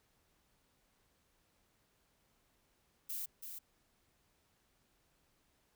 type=noise with echo; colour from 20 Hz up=violet; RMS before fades=-41 dBFS; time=3.09-3.26 s; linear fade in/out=10 ms; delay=330 ms; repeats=1; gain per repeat=-6 dB; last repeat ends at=3.59 s; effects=pink hiss -75 dBFS RMS until 5.75 s